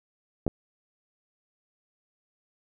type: clicks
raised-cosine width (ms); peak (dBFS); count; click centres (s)
2; -14; 2; 0.466 / 0.479
effects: none